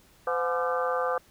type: harmonic tone with a mistuned harmonic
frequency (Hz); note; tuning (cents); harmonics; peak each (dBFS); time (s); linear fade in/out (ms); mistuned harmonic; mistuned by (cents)
170.4; F3; -42; 3 / 4 / 5 / 6 / 7 / 8 / 9; -28 / -33 / -36 / -39 / -30 / -39 / -37; 0.27-1.18; 2; 4; +100
effects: pink hiss -59 dBFS RMS until 1.3 s